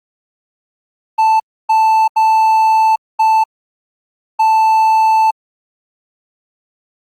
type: tone bursts at uneven times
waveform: triangle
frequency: 881 Hz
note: A5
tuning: 2 cents sharp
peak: -6 dBFS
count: 5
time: 1.18-1.4 / 1.69-2.08 / 2.16-2.96 / 3.19-3.44 / 4.39-5.31 s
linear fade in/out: 10 ms
effects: Opus 32 kbps